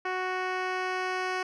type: tone with low-pass filter sweep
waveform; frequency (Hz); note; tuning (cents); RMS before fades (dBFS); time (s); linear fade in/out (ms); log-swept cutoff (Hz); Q
10% pulse; 370; F#4; 0; -31; 0.05-1.43; 5; 2600 to 4600; 0.77
effects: none